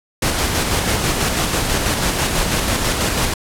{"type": "noise with tremolo", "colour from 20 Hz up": "pink", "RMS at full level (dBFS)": -17, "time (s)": [0.22, 3.34], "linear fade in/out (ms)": 5, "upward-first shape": "square", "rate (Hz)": 6.1, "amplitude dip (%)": 30, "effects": ["low-pass 12000 Hz 12 dB/octave"]}